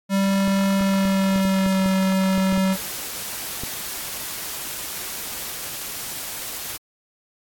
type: tone with pitch glide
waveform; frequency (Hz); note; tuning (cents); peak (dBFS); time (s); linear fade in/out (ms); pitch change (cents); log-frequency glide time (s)
square; 195.4 to 190.39; G3 to F#3; -5 to +50; -18; 0.09-2.77; 50; -45; 0.74-1.88
type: clicks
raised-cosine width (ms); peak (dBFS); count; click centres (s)
3; -18; 11; 0.478 / 0.81 / 1.053 / 1.36 / 1.452 / 1.663 / 1.86 / 2.379 / 2.526 / 2.577 / 3.636
type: noise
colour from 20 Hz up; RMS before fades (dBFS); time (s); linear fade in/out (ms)
white; -31; 2.72-6.78; 20
effects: AAC 64 kbps